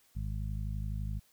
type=harmonic tone; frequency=51.91 Hz; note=G#1; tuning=in tune; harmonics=1 / 2 / 3 / 4; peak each=-35 / -38 / -43 / -47 dBFS; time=0.15-1.2 s; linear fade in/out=20 ms; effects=white hiss -67 dBFS RMS until 1.32 s